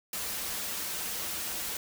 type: noise with comb filter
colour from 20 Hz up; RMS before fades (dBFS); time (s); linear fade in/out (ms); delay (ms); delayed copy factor
white; -35; 0.13-1.77; 2; 7.4; -0.5
effects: none